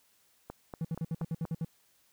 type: click train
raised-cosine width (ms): 1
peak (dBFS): -26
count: 5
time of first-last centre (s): 0.5-1.452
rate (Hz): 4.2
type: tone bursts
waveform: triangle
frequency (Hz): 162.4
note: E3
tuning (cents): -26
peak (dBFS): -28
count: 9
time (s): 0.81-1.647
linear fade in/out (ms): 2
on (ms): 37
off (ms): 63
effects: white hiss -68 dBFS RMS until 2.12 s